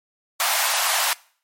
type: high-pass noise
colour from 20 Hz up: pink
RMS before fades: -21 dBFS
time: 0.4-1.13 s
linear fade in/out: 0 ms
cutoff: 660 Hz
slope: 48 dB/octave
effects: noise-tail reverb RT60 0.5 s tail -23 dB re dry + MP3 64 kbps